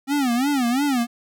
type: tone with vibrato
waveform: square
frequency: 261.6 Hz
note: C4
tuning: in tune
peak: -19 dBFS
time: 0.07-1.07 s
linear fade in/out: 50 ms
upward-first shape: sine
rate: 2.9 Hz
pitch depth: 190 cents each way
effects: none